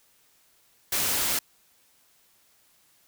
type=noise; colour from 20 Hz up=white; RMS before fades=-26 dBFS; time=0.92-1.39 s; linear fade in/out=5 ms; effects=white hiss -63 dBFS RMS until 3.07 s